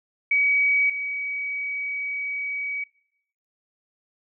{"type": "tone pair in turn", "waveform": "sine", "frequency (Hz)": [2268, 2268], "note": ["C#7", "C#7"], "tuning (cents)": [39, 39], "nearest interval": "unison", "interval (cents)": 0, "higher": "neither", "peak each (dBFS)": [-17, -26], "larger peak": "first", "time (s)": [[0.31, 0.9], [0.9, 2.84]], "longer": "second", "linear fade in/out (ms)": 5, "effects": ["noise-tail reverb RT60 0.8 s tail -23 dB re dry"]}